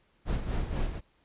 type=noise with tremolo; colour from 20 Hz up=brown; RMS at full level=-28 dBFS; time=0.25-1.01 s; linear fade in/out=50 ms; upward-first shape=sine; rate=4.1 Hz; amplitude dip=60%; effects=pink hiss -68 dBFS RMS until 1.24 s + resampled to 8000 Hz